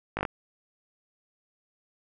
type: slowing click train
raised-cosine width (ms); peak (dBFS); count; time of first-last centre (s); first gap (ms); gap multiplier
0.5; -14; 5; 0.17-0.252; 19; 1.05
effects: none